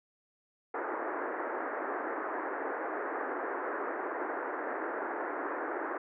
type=band-pass noise; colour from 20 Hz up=pink; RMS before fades=-36 dBFS; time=0.74-5.98 s; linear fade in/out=5 ms; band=300 to 1800 Hz; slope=48 dB/octave; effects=none